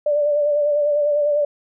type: tone with vibrato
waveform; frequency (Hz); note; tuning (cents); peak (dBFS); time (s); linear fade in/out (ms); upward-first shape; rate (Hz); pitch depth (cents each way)
sine; 587.3; D5; 0; -15; 0.06-1.45; 5; sine; 10; 34
effects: none